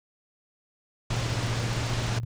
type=low-pass noise; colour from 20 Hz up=pink; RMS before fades=-32 dBFS; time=1.1-2.19 s; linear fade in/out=5 ms; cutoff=7000 Hz; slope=24 dB/octave
type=tone with tremolo; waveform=sine; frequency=116.54 Hz; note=A#2; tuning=in tune; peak=-25 dBFS; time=1.1-2.25 s; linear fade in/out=10 ms; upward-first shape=square; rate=15 Hz; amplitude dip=55%
effects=none